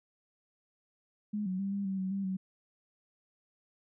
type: tone with pitch steps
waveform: sine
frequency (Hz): 209.1 / 185.7 / 196.6 / 199.8 / 192.4 / 188.3 / 196.6 / 188.6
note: G#3 / F#3 / G3 / G3 / G3 / F#3 / G3 / F#3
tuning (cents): +12 / +7 / +5 / +33 / -32 / +31 / +5 / +33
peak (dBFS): -31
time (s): 1.33-2.37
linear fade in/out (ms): 10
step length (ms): 130
effects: none